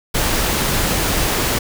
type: noise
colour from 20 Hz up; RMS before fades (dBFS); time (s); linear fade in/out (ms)
pink; -18; 0.14-1.59; 10
effects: none